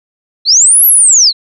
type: linear two-way sweep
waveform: sine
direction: up then down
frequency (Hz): 3951 to 11850 to 3951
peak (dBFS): -3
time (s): 0.45-1.33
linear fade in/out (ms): 50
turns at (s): 0.86
effects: none